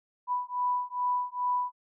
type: beating tone pair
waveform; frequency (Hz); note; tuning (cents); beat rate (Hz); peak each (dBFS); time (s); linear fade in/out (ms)
sine; 987.8 / 990.2; B5 / B5; 0 / +4; 2.4; -30; 0.27-1.72; 50
effects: none